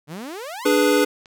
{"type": "exponential sweep", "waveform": "sawtooth", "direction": "up", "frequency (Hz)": [138.59, 1244.5], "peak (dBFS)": -27, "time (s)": [0.07, 0.69], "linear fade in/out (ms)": 50}
{"type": "chord", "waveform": "square", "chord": "G# diminished", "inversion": "second", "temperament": "equal", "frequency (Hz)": [293.7, 415.3, 493.9], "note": ["D4", "G#4", "B4"], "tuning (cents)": [0, 0, 0], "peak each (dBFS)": -20, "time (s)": [0.65, 1.05], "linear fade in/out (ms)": 10}
{"type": "clicks", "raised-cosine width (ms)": 0.2, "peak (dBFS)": -29, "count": 2, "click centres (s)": [0.915, 1.258]}
{"effects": []}